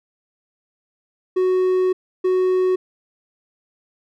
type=tone bursts at uneven times; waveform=triangle; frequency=370 Hz; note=F#4; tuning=in tune; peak=-13 dBFS; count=2; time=1.36-1.93 / 2.24-2.76 s; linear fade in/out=10 ms; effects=none